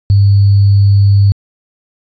sine tone with sample-and-hold, 100 Hz, G2, 35 cents sharp, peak -4 dBFS, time 0.1-1.32 s, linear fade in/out 0 ms, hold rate 4410 Hz, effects resampled to 16000 Hz

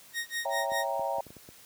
sawtooth tone with tremolo, 1864.7 Hz, A#6, in tune, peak -26 dBFS, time 0.13-0.86 s, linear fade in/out 50 ms, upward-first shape sine, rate 5 Hz, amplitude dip 100%
sine chord, C# diminished seventh, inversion none, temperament equal, 554.4 / 659.3 / 784 / 932.3 Hz, C#5 / E5 / G5 / Bb5, 0 / 0 / 0 / 0 cents, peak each -34 dBFS, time 0.45-1.21 s, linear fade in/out 5 ms
clicks, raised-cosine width 2 ms, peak -34 dBFS, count 7, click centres 0.719 / 0.995 / 1.184 / 1.267 / 1.305 / 1.367 / 1.489 s
effects white hiss -54 dBFS RMS until 1.65 s + high-pass 60 Hz 12 dB/octave

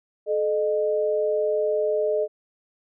sine tone pair together, 431.4 / 611.5 Hz, A4 / D#5, -34 / -30 cents, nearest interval tritone, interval 604 cents, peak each -23 dBFS, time 0.26-2.28 s, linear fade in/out 50 ms, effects none

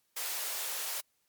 white high-pass noise, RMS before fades -36 dBFS, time 0.16-1.01 s, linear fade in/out 10 ms, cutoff 450 Hz, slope 24 dB/octave, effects white hiss -75 dBFS RMS until 1.28 s + MP3 96 kbps

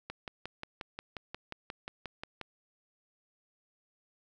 click train, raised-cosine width 0.3 ms, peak -23 dBFS, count 14, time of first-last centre 0.1-2.413 s, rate 5.62 Hz, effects none

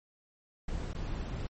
brown noise with dropouts, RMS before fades -36 dBFS, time 0.68-1.47 s, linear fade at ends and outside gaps 5 ms, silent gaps 0.933-0.947 s, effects MP3 32 kbps

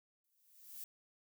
violet noise with exponential growth, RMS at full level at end -45 dBFS, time 0.24-0.84 s, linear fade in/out 2 ms, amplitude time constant 130 ms, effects none

